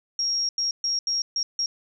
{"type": "tone bursts at uneven times", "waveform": "sine", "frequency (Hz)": 5588, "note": "F8", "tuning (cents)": 0, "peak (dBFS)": -22, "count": 6, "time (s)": [[0.19, 0.49], [0.58, 0.71], [0.84, 0.99], [1.07, 1.22], [1.36, 1.43], [1.59, 1.66]], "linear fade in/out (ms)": 2, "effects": []}